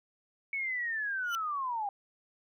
sine linear sweep, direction down, 2234 to 784 Hz, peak -31 dBFS, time 0.53-1.89 s, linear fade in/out 2 ms
30% pulse tone with exponential growth, 2980 Hz, F#7, 12 cents sharp, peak -29 dBFS, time 1.23-1.35 s, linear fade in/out 0 ms, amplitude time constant 25 ms
effects none

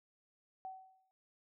sine tone with exponential decay, 757 Hz, F#5, 39 cents sharp, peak -40 dBFS, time 0.65-1.11 s, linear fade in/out 0 ms, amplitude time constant 100 ms, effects none

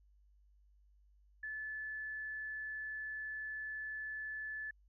sine tone, 1734 Hz, A6, 26 cents flat, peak -40 dBFS, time 1.43-4.71 s, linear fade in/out 5 ms, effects added 50 Hz sine -64 dBFS peak until 4.88 s

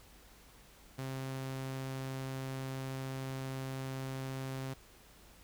sawtooth tone, 132.8 Hz, C3, 26 cents sharp, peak -34 dBFS, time 0.98-4.74 s, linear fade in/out 10 ms, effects added 50 Hz sine -62 dBFS peak until 5.43 s + pink hiss -60 dBFS RMS until 5.43 s

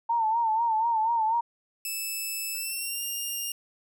sine tone with vibrato, 904 Hz, A5, 47 cents sharp, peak -22 dBFS, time 0.09-1.41 s, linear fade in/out 10 ms, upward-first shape sine, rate 4.1 Hz, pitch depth 75 cents each way
5% pulse tone with pitch glide, 2625 to 2813 Hz, E7 to F7, -8 to +12 cents, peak -22 dBFS, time 1.85-3.52 s, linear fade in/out 2 ms, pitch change +120 cents, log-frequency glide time 2.54-3.03 s
effects none

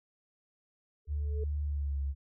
sine tone with exponential growth, 433.3 Hz, A4, 27 cents flat, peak -36 dBFS, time 1.05-1.44 s, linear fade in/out 5 ms, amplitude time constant 84 ms
sine tone with pitch glide, 73.42 to 69.3 Hz, D2 to C#2, 0 to 0 cents, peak -30 dBFS, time 1.07-2.15 s, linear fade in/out 50 ms, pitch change -100 cents, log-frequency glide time 1.63-2.01 s
effects none

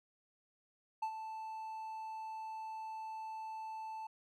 triangle tone with ADSR envelope, 880 Hz, A5, in tune, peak -31 dBFS, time 1.02-4.07 s, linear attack 8 ms, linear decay 75 ms, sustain -9 dB, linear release 5 ms, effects none

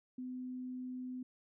sine tone, 253.4 Hz, B3, 45 cents sharp, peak -40 dBFS, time 0.18-1.23 s, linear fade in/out 5 ms, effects none

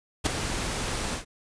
pink noise with ADSR envelope, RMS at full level -21 dBFS, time 0.24-1.25 s, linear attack 24 ms, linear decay 6 ms, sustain -9 dB, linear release 120 ms, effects resampled to 22050 Hz

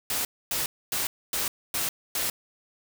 white noise bursts, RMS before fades -28 dBFS, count 6, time 0.1-2.3 s, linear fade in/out 2 ms, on 150 ms, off 260 ms, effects none

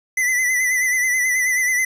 square tone with vibrato, 2007 Hz, B6, 27 cents sharp, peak -17 dBFS, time 0.17-1.85 s, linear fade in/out 5 ms, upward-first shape sine, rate 9.3 Hz, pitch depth 49 cents each way, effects resampled to 32000 Hz + 9-bit

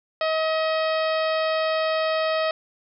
harmonic tone, 635 Hz, D#5, 35 cents sharp, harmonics 1 / 2 / 3 / 4 / 5 / 6 / 7 / 8, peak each -22 / -28 / -32 / -34 / -36 / -38 / -39 / -40 dBFS, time 0.21-2.51 s, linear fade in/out 2 ms, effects none

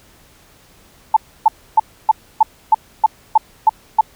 sine tone bursts, 877 Hz, A5, 6 cents flat, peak -5 dBFS, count 10, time 1.14-4.01 s, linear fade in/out 5 ms, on 26 ms, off 290 ms, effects pink hiss -49 dBFS RMS until 4.15 s

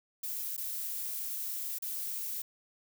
violet noise with dropouts, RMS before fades -37 dBFS, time 0.23-2.42 s, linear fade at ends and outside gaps 5 ms, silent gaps 0.567-0.577 / 1.786-1.821 s, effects none

